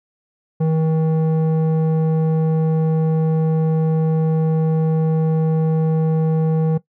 square tone with low-pass filter, 159.4 Hz, D#3, 42 cents sharp, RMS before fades -17 dBFS, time 0.6-6.78 s, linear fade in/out 10 ms, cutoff 570 Hz, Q 0.97, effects noise-tail reverb RT60 0.1 s tail -17 dB re dry

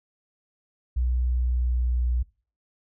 sine tone with pitch glide, 61.74 to 60.82 Hz, B1 to B1, 0 to -26 cents, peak -21 dBFS, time 0.96-2.23 s, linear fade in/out 10 ms, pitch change -26 cents, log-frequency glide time 1.3-2.1 s, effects noise-tail reverb RT60 0.4 s tail -23 dB re dry

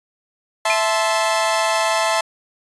sawtooth chord, A minor, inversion second, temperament equal with one note detuned, 659.3 / 872.9 / 1046.5 Hz, E5 / A5 / C6, 0 / -14 / 0 cents, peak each -16 / -17 / -19 dBFS, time 0.65-2.21 s, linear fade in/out 5 ms
sine tone with exponential decay, 2421 Hz, D#7, 48 cents flat, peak -14 dBFS, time 0.7-0.84 s, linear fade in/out 0 ms, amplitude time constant 29 ms
effects resampled to 24000 Hz

